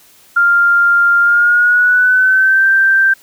sine tone with pitch glide, 1396.9 to 1568 Hz, F6 to G6, 0 to 0 cents, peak -7 dBFS, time 0.36-3.14 s, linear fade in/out 10 ms, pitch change +200 cents, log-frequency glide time 1.21-2.66 s, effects white hiss -46 dBFS RMS until 3.22 s

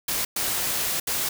white noise bursts at uneven times, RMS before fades -26 dBFS, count 3, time 0.08-0.25 / 0.36-1 / 1.07-1.29 s, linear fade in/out 5 ms, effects none

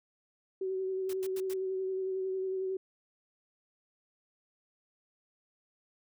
sine tone with vibrato, 378.5 Hz, F#4, 39 cents sharp, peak -31 dBFS, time 0.61-2.77 s, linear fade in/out 5 ms, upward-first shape sine, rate 11 Hz, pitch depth 20 cents each way
white noise bursts, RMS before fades -46 dBFS, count 4, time 1.09-1.538 s, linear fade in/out 5 ms, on 43 ms, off 92 ms
effects none

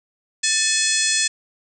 harmonic tone with a mistuned harmonic, 852 Hz, G#5, 44 cents sharp, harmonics 2 / 3 / 4 / 5 / 6 / 7 / 8 / 9 / 10, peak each -26 / -26 / -26 / -26 / -26 / -26 / -26 / -26 / -26 dBFS, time 0.43-1.28 s, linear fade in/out 10 ms, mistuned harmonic 2, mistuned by +70 cents, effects none

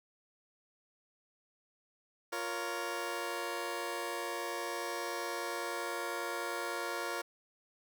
15% pulse chord, Bb minor, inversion second, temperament just, 349.6 / 466.2 / 559.4 Hz, F4 / Bb4 / Db5, +2 / 0 / +16 cents, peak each -34 / -34 / -34 dBFS, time 2.32-7.22 s, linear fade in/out 10 ms, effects none

